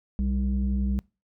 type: tone pair together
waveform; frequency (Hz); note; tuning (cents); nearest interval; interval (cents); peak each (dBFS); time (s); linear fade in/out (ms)
sine; 62.81 / 199.4; B1 / G3; +30 / +30; octave + minor sixth; 2000; -23 / -26; 0.19-0.99; 0
effects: noise-tail reverb RT60 0.3 s tail -26 dB re dry + tanh soft clip ceiling -18 dBFS